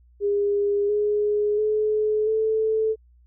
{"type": "tone with pitch steps", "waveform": "sine", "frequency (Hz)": [406.5, 417, 427.7, 438.7], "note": ["G#4", "G#4", "A4", "A4"], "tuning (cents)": [-37, 7, -49, -5], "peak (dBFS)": -19, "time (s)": [0.2, 2.96], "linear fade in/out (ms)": 50, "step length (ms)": 690, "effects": ["added 60 Hz sine -52 dBFS peak until 3.26 s"]}